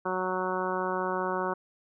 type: harmonic tone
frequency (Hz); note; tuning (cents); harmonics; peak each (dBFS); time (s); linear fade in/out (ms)
185; F#3; 0; 1 / 2 / 3 / 4 / 5 / 6 / 7 / 8; -38 / -33 / -35 / -38 / -34 / -35 / -38 / -38; 0.05-1.54; 10
effects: none